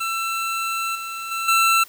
25% pulse tone with level steps, 1340 Hz, E6, 28 cents sharp, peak -19 / -25 / -20 / -11 dBFS, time 0-1.84 s, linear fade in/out 10 ms, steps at 0.95 / 1.31 / 1.48 s, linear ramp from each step 5 ms, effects white hiss -46 dBFS RMS until 1.88 s

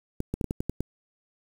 clicks, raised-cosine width 3 ms, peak -15 dBFS, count 8, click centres 0.204 / 0.34 / 0.412 / 0.443 / 0.509 / 0.605 / 0.696 / 0.806 s, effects 7-bit

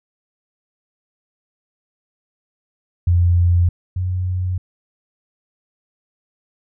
sine tone pair in turn, 87.31 / 91.37 Hz, F2 / F#2, 0 / -21 cents, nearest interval minor second, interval 79 cents, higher second, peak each -11 / -18 dBFS, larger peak first, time 3.07-3.69 / 3.96-4.58 s, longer neither, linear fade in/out 5 ms, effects none

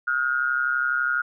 sine tone with amplitude modulation, 1428 Hz, F6, 38 cents sharp, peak -17 dBFS, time 0.07-1.22 s, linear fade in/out 10 ms, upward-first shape sine, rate 132 Hz, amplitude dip 80%, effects none

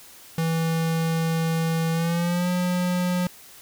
square tone with pitch glide, 163.6 to 179.44 Hz, E3 to F3, -13 to +47 cents, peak -22 dBFS, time 0.38-3.27 s, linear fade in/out 2 ms, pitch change +160 cents, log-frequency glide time 1.92-2.49 s, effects white hiss -47 dBFS RMS until 3.61 s

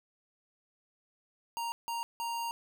square tone bursts at uneven times, 932.3 Hz, A#5, in tune, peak -34 dBFS, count 3, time 1.57-1.72 / 1.88-2.03 / 2.2-2.51 s, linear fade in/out 0 ms, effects none

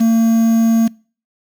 triangle tone with quantisation, 227 Hz, A#3, 46 cents flat, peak -7 dBFS, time 0-0.88 s, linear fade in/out 10 ms, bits 5, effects noise-tail reverb RT60 0.4 s tail -25 dB re dry

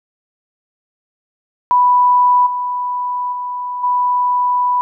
sine tone with level steps, 987.8 Hz, B5, in tune, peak -8 / -17 / -20 / -12 dBFS, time 1.71-4.81 s, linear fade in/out 0 ms, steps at 2.46 / 3.32 / 3.83 s, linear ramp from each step 10 ms, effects none

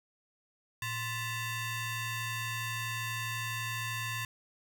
20% pulse ring-modulated tone, 932.3 Hz, A#5, in tune, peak -26 dBFS, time 0.82-4.25 s, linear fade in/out 2 ms, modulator 818 Hz, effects none

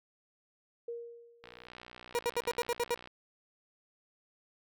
sine tone with exponential decay, 470.1 Hz, A#4, 15 cents sharp, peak -35 dBFS, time 0.88-1.67 s, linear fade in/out 5 ms, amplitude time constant 170 ms
click train, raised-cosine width 0.3 ms, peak -32 dBFS, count 101, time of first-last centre 1.44-3.074 s, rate 61.2 Hz
30% pulse tone bursts, 478 Hz, A#4, 43 cents sharp, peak -26 dBFS, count 8, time 2.15-2.944 s, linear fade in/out 0 ms, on 38 ms, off 70 ms
effects none

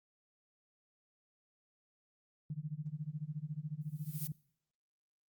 sine tone with tremolo, 150.8 Hz, D3, 46 cents sharp, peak -35 dBFS, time 2.5-4.32 s, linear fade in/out 2 ms, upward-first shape sine, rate 14 Hz, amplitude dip 95%
violet noise with exponential growth, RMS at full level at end -38 dBFS, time 3.81-4.27 s, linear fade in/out 1 ms, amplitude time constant 100 ms
effects noise-tail reverb RT60 0.6 s tail -22 dB re dry + Opus 48 kbps

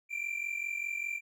triangle tone pair together, 2336 / 2381 Hz, D7 / D7, -10 / +23 cents, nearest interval unison, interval 33 cents, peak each -35 / -34 dBFS, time 0.09-1.21 s, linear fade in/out 50 ms, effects none

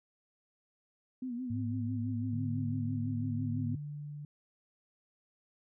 sine tone with vibrato, 246.9 Hz, B3, in tune, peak -35 dBFS, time 1.22-3.75 s, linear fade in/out 5 ms, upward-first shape sine, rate 6 Hz, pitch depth 83 cents each way
sine tone, 106.4 Hz, G#2, 42 cents sharp, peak -34 dBFS, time 1.5-3.76 s, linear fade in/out 5 ms
sine tone with tremolo, 146.83 Hz, D3, in tune, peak -37 dBFS, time 2.33-4.25 s, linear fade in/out 2 ms, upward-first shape triangle, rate 0.93 Hz, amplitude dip 35%
effects none

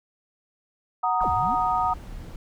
sine chord, D# minor, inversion first, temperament equal, 740 / 932.3 / 1244.5 Hz, F#5 / A#5 / D#6, 0 / 0 / 0 cents, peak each -25 dBFS, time 1.03-1.94 s, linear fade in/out 10 ms
sine exponential two-way sweep, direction down then up, 1921 to 71.9 to 316.9 Hz, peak -31 dBFS, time 1.2-1.56 s, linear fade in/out 20 ms, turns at 1.31 s
brown noise, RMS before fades -38 dBFS, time 1.21-2.36 s, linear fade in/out 2 ms
effects none

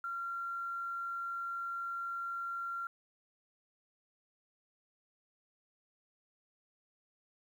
sine tone with quantisation, 1376 Hz, F6, 26 cents flat, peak -36 dBFS, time 0.04-2.87 s, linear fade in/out 2 ms, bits 11, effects none

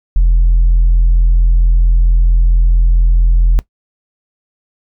sine tone, 42.23 Hz, E1, 43 cents sharp, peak -4 dBFS, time 0.16-3.59 s, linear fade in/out 0 ms, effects noise-tail reverb RT60 0.1 s tail -20 dB re dry + tanh soft clip ceiling -4 dBFS

